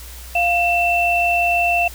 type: tone pair together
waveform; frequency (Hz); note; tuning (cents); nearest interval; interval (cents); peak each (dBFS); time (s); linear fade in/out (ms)
sine; 698.5 / 2677; F5 / E7; 0 / +26; octave + major seventh; 2326; -17; 0.35-1.88; 5
effects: added 60 Hz sine -35 dBFS peak until 1.94 s + white hiss -39 dBFS RMS until 1.94 s